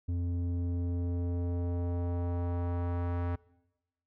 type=tone with low-pass filter sweep; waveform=square; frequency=87.3 Hz; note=F2; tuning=in tune; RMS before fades=-32 dBFS; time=0.08-3.36 s; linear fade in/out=10 ms; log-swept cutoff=220 to 1400 Hz; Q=1.1; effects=noise-tail reverb RT60 1.0 s tail -23 dB re dry